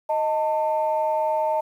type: tone pair together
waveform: sine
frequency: 624 / 894.1 Hz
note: D#5 / A5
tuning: +5 / +28 cents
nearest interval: tritone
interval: 623 cents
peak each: -22 dBFS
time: 0.09-1.61 s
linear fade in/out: 10 ms
effects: tanh soft clip ceiling -13 dBFS + 9-bit